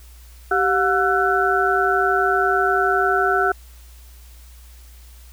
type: tone cluster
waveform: sine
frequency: 388.3 / 722 / 1344 / 1493 Hz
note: G4 / F#5 / E6 / F#6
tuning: -16 / -43 / +33 / +15 cents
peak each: -21 dBFS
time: 0.51-3.52 s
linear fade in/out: 5 ms
effects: added 60 Hz sine -41 dBFS peak until 5.32 s + white hiss -51 dBFS RMS until 5.32 s